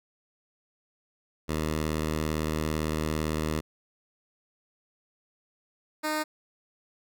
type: tone pair in turn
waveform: 10% pulse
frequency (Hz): 77.78 / 307.2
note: D#2 / D#4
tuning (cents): 0 / -22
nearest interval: 2 octaves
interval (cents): 2378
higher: second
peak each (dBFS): -19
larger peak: neither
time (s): 1.48-3.61 / 6.03-6.24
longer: first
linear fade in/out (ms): 20
effects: none